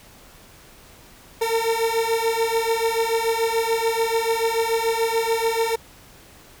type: beating tone pair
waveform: 30% pulse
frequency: 451.4 / 458.3 Hz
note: A4 / A#4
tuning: +44 / -29 cents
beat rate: 6.9 Hz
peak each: -20 dBFS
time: 1.41-5.76 s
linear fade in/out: 10 ms
effects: pink hiss -48 dBFS RMS until 6.6 s